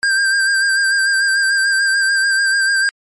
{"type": "tone with vibrato", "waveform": "square", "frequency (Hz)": 1586, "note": "G6", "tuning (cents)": 20, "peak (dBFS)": -13, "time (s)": [0.03, 2.89], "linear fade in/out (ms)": 0, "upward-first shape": "sine", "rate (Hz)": 6.8, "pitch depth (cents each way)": 34, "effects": ["MP3 48 kbps"]}